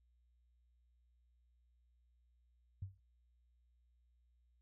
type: tone with exponential decay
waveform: sine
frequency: 95.6 Hz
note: G2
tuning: 43 cents flat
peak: -38 dBFS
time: 2.82-3 s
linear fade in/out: 5 ms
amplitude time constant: 37 ms
effects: added 60 Hz sine -70 dBFS peak until 4.61 s